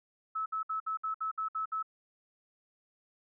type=tone bursts; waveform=sine; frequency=1300 Hz; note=E6; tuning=24 cents flat; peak=-31 dBFS; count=9; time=0.35-1.828 s; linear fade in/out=10 ms; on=110 ms; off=61 ms; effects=none